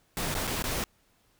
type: noise with dropouts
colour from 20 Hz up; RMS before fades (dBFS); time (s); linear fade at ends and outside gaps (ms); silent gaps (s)
pink; -31; 0.17-0.84; 1; 0.343-0.35 / 0.471-0.475 / 0.624-0.64
effects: pink hiss -67 dBFS RMS until 1.39 s